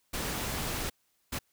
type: noise bursts at uneven times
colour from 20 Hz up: pink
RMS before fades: -34 dBFS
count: 2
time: 0.13-0.9 / 1.32-1.39 s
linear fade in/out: 10 ms
effects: white hiss -73 dBFS RMS until 1.52 s